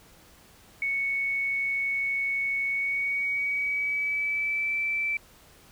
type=tone with pitch glide; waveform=sine; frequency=2217 to 2327 Hz; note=C#7 to D7; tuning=0 to -17 cents; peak=-25 dBFS; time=0.82-5.17 s; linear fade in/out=2 ms; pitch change=+83 cents; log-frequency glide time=2.66-4.76 s; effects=pink hiss -55 dBFS RMS until 5.71 s